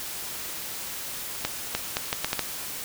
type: accelerating click train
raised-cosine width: 0.2 ms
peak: -7 dBFS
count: 7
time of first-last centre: 1.45-2.393 s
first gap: 300 ms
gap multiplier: 0.73
effects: white hiss -35 dBFS RMS until 2.84 s